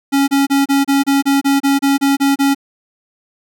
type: tone bursts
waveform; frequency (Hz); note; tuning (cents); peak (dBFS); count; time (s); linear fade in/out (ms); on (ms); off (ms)
square; 277.2; C#4; 0; -11; 13; 0.12-2.548; 20; 160; 29
effects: none